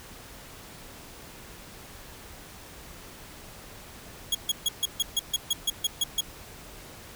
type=tone bursts; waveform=sawtooth; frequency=3318 Hz; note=G#7; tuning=2 cents flat; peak=-19 dBFS; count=12; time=4.32-6.208 s; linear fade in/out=5 ms; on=29 ms; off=140 ms; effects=pink hiss -46 dBFS RMS until 7.15 s